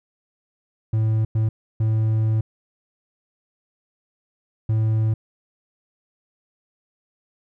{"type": "tone bursts at uneven times", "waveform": "triangle", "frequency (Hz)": 110, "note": "A2", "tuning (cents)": 0, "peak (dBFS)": -15, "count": 4, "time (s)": [[0.93, 1.25], [1.35, 1.49], [1.8, 2.41], [4.69, 5.14]], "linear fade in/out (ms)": 5, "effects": []}